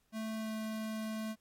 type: tone with pitch glide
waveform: square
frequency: 220 to 218.6 Hz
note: A3 to A3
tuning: 0 to -11 cents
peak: -37 dBFS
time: 0.12-1.36 s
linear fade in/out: 50 ms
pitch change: -11 cents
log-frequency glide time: 0.37-0.53 s
effects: pink hiss -75 dBFS RMS until 1.4 s + MP3 64 kbps